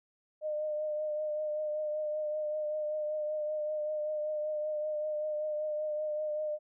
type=tone with vibrato; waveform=sine; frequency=608 Hz; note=D#5; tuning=40 cents flat; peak=-31 dBFS; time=0.41-6.59 s; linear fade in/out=50 ms; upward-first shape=triangle; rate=5.2 Hz; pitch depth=28 cents each way; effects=none